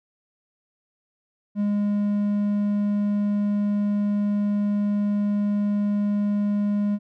triangle tone, 205.4 Hz, G#3, 19 cents flat, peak -18 dBFS, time 1.55-6.99 s, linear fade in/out 50 ms, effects none

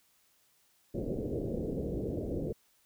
white low-pass noise, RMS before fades -35 dBFS, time 0.94-2.53 s, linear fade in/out 10 ms, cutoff 530 Hz, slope 48 dB/octave, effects white hiss -69 dBFS RMS until 2.85 s

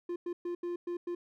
triangle tone bursts at uneven times, 349.2 Hz, F4, in tune, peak -31 dBFS, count 6, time 0.09-0.16 / 0.26-0.33 / 0.45-0.55 / 0.63-0.76 / 0.87-0.97 / 1.07-1.15 s, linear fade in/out 5 ms, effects none

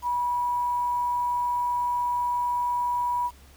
sine tone with quantisation, 973 Hz, B5, 26 cents flat, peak -23 dBFS, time 0.02-3.31 s, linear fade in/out 50 ms, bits 8, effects added 68 Hz sine -50 dBFS peak until 3.56 s + pink hiss -55 dBFS RMS until 3.56 s

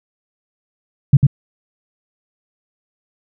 sine tone with echo, 138.59 Hz, C#3, in tune, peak -3 dBFS, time 1.13-1.17 s, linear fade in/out 5 ms, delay 98 ms, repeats 1, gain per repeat -3 dB, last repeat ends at 1.268 s, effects none

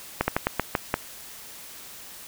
slowing click train, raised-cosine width 0.5 ms, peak -6 dBFS, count 7, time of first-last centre 0.21-0.941 s, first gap 70 ms, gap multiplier 1.22, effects white hiss -43 dBFS RMS until 2.27 s

